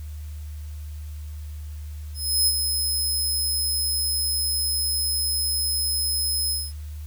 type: tone with ADSR envelope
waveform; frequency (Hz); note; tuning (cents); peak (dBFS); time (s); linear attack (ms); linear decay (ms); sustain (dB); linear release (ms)
20% pulse; 5130; E8; -48; -11; 2.14-6.73; 330; 48; -6; 220
effects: added 75 Hz sine -32 dBFS peak until 7.06 s + white hiss -53 dBFS RMS until 7.06 s